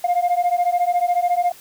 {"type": "beating tone pair", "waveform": "sine", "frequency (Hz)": [700, 714], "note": ["F5", "F5"], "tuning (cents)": [4, 38], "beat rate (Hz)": 14, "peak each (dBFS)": -17, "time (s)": [0.04, 1.52], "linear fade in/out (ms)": 5, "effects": ["tanh soft clip ceiling -13 dBFS", "white hiss -45 dBFS RMS until 1.6 s"]}